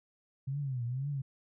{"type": "tone with vibrato", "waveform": "sine", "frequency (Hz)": 130.81, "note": "C3", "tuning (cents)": 0, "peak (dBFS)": -32, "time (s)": [0.47, 1.22], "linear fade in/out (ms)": 10, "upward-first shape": "triangle", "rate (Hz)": 2, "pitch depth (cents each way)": 200, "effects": []}